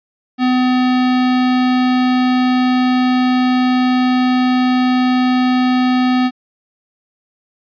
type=tone; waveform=square; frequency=252.8 Hz; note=B3; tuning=41 cents sharp; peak=-12 dBFS; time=0.38-6.31 s; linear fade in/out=50 ms; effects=resampled to 11025 Hz